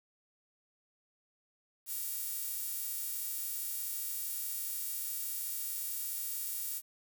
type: tone with high-pass filter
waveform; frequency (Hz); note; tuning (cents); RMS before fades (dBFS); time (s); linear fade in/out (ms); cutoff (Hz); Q
sawtooth; 466.2; A#4; 0; -38; 1.86-6.82; 50; 12000; 0.74
effects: 9-bit

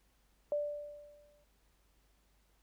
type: tone with exponential decay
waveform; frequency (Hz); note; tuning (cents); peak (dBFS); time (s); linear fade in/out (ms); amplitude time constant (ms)
sine; 587.3; D5; 0; -29; 0.52-1.44; 1; 200
effects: added 50 Hz sine -70 dBFS peak until 2.62 s + pink hiss -74 dBFS RMS until 2.62 s

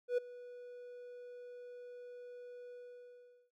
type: tone with ADSR envelope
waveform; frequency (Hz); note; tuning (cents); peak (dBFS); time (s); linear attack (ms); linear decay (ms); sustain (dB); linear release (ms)
triangle; 490; B4; -14; -26; 0.08-3.51; 97; 10; -20; 790
effects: none

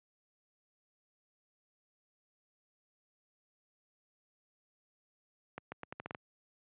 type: accelerating click train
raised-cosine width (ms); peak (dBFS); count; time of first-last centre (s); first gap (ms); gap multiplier
0.5; -26; 8; 5.58-6.148; 140; 0.81
effects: high-pass 100 Hz 12 dB/octave + resampled to 8000 Hz

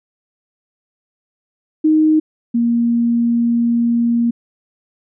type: tone pair in turn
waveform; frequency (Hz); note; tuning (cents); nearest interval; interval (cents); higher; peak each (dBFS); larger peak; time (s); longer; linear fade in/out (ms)
sine; 311.1 / 235.1; D#4 / A#3; 0 / +15; perfect fourth; 485; first; -9 / -12; first; 1.84-2.2 / 2.54-4.31; second; 10
effects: none

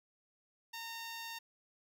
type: tone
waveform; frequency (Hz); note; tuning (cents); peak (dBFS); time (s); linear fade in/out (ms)
10% pulse; 917; A#5; -29; -34; 0.73-1.39; 10
effects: none

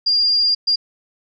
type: tone bursts at uneven times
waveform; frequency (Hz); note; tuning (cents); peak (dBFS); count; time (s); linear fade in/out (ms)
sine; 4805; D8; +39; -13; 2; 0.06-0.55 / 0.67-0.76; 10
effects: none

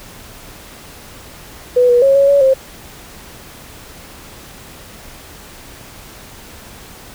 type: tone with pitch steps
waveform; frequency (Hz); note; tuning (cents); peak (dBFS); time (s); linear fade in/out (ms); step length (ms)
sine; 495.3 / 485 / 546 / 555 / 564 / 531; B4 / B4 / C#5 / C#5 / C#5 / C5; +5 / -31 / -26 / +2 / +30 / +25; -7; 1.76-2.54; 10; 130
effects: pink hiss -37 dBFS RMS until 7.14 s

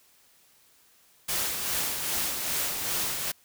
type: noise with tremolo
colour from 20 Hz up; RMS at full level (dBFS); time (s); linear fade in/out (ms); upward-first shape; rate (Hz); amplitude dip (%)
white; -28; 1.28-3.32; 10; sine; 2.5; 40
effects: white hiss -61 dBFS RMS until 3.44 s

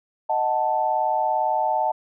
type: chord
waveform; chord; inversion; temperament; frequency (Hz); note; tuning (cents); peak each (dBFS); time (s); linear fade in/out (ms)
sine; D# diminished; none; equal; 622.3 / 740 / 880; D#5 / F#5 / A5; 0 / 0 / 0; -26 / -24 / -22; 0.29-1.92; 10
effects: none

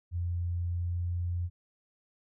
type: tone with pitch glide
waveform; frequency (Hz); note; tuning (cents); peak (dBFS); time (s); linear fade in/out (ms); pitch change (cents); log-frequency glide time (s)
sine; 87 to 87.55; F2 to F2; -6 to +5; -29; 0.11-1.5; 50; +11; 0.73-1.04
effects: none

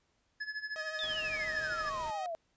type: tone with tremolo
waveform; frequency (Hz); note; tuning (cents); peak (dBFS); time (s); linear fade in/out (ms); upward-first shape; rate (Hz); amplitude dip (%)
square; 1709; G#6; +49; -35; 0.4-1.9; 10; sine; 13; 80
type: tone with vibrato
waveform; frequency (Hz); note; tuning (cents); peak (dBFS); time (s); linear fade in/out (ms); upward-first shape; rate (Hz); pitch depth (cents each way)
sawtooth; 627; D#5; +13; -37; 0.76-2.26; 0; triangle; 13; 28
type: exponential sweep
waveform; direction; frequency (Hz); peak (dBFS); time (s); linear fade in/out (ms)
sine; down; 3679 to 639; -35; 0.99-2.35; 0
type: noise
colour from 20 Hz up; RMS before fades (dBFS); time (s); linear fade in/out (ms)
pink; -49; 1.03-2.11; 5
effects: pink hiss -75 dBFS RMS until 2.56 s + resampled to 16000 Hz

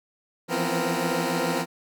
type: tone cluster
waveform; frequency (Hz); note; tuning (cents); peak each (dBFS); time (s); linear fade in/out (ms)
15% pulse; 166.8 / 173.7 / 248.6 / 264.2 / 464.3; E3 / F3 / B3 / C4 / A#4; +21 / -9 / +12 / +17 / -7; -24; 0.48-1.66; 50
effects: none

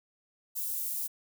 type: high-pass noise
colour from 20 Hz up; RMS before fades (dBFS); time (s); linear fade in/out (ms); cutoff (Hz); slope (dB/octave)
white; -34; 0.55-1.08; 20; 11000; 12
effects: none

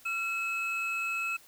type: tone pair together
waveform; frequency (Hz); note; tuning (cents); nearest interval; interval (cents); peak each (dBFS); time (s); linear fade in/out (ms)
triangle; 1365 / 2580; F6 / E7; -40 / -38; major seventh; 1102; -35 / -29; 0.05-1.37; 10
effects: white hiss -57 dBFS RMS until 1.47 s

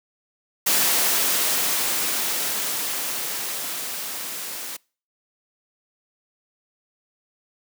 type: noise with level ramp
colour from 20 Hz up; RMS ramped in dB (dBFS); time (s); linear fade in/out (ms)
white; -19 to -33; 0.66-4.77; 10
effects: noise-tail reverb RT60 0.4 s tail -26 dB re dry + high-pass 200 Hz 12 dB/octave

